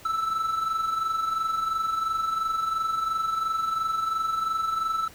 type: tone with amplitude modulation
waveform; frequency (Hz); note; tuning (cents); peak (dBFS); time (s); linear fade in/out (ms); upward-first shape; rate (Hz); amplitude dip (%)
triangle; 1318.5; E6; 0; -20; 0.05-5.08; 5; sine; 22.9; 55
effects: pink hiss -49 dBFS RMS until 5.14 s